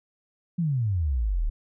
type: exponential sweep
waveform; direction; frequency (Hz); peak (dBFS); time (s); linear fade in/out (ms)
sine; down; 180 to 34.65; -22; 0.58-1.5; 10
effects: none